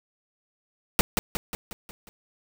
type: noise with echo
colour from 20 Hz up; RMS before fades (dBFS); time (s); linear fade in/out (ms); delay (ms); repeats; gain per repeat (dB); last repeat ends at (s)
pink; -18; 0.99-1.01; 0; 180; 6; -5; 2.09
effects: none